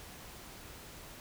silence, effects pink hiss -50 dBFS RMS until 1.2 s

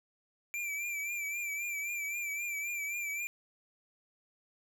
square tone with vibrato, 2347 Hz, D7, 2 cents flat, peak -35 dBFS, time 0.54-3.27 s, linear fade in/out 0 ms, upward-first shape triangle, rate 3.8 Hz, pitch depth 61 cents each way, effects none

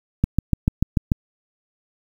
click train, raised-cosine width 5 ms, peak -4 dBFS, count 7, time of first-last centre 0.24-1.118 s, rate 6.83 Hz, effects 7-bit

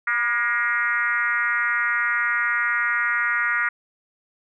sine tone with frequency modulation, 1661.2 Hz, G#6, in tune, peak -19 dBFS, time 0.07-3.69 s, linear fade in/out 5 ms, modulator 229 Hz, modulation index 1.9, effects none

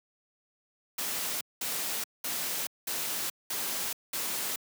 white noise bursts, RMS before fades -33 dBFS, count 6, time 0.98-4.56 s, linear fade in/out 5 ms, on 430 ms, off 200 ms, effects high-pass 150 Hz 12 dB/octave

